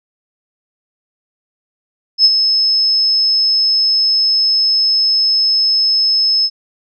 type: tone with ADSR envelope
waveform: sine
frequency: 5200 Hz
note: E8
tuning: 24 cents flat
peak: -3 dBFS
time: 2.18-6.5 s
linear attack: 68 ms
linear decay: 39 ms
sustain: -7 dB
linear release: 51 ms
effects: none